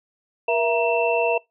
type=tone cluster; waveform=sine; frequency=474.1 / 668 / 940 / 2676 Hz; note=A#4 / E5 / A#5 / E7; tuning=+29 / +23 / +14 / +25 cents; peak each=-22 / -22 / -26 / -25 dBFS; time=0.48-1.38 s; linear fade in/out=5 ms; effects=noise-tail reverb RT60 0.2 s tail -25 dB re dry